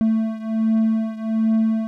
triangle beating tone pair, 221.4 / 222.7 Hz, A3 / A3, +11 / +21 cents, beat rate 1.3 Hz, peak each -17 / -20 dBFS, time 0.01-1.87 s, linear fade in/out 0 ms, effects none

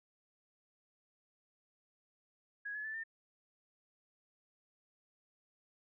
sine tone with pitch steps, 1661.2 / 1706.9 / 1753.9 / 1802.2 Hz, G#6 / G#6 / A6 / A6, 0 / +47 / -6 / +41 cents, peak -39 dBFS, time 2.65-3.038 s, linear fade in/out 10 ms, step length 97 ms, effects none

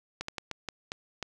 slowing click train, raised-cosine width 0.2 ms, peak -17 dBFS, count 7, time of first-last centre 0.21-1.227 s, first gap 74 ms, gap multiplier 1.33, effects none

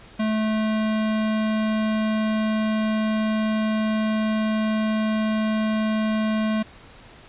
square tone, 217.2 Hz, A3, 22 cents flat, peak -21 dBFS, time 0.19-6.63 s, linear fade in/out 10 ms, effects pink hiss -47 dBFS RMS until 7.28 s + resampled to 8000 Hz

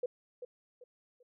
sine tone with echo, 493.9 Hz, B4, in tune, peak -30 dBFS, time 0.03-0.06 s, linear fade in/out 5 ms, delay 390 ms, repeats 3, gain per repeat -10 dB, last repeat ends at 1.23 s, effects none

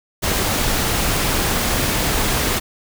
pink noise, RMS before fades -19 dBFS, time 0.22-2.6 s, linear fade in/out 20 ms, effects none

